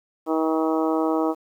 harmonic tone, 159.4 Hz, D#3, 42 cents sharp, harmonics 2 / 3 / 4 / 5 / 6 / 7 / 8, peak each -22 / -26 / -28 / -30 / -32 / -33 / -34 dBFS, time 0.26-1.35 s, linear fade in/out 50 ms, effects 9-bit

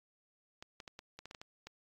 clicks, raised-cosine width 0.2 ms, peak -30 dBFS, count 10, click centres 0.625 / 0.802 / 0.878 / 0.991 / 1.19 / 1.256 / 1.311 / 1.348 / 1.415 / 1.67 s, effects AAC 48 kbps

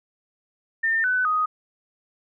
sine tone with pitch steps, 1807 / 1502 / 1248.6 Hz, A6 / F#6 / D#6, +46 / +26 / +6 cents, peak -19 dBFS, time 0.83-1.46 s, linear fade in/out 10 ms, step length 210 ms, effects none

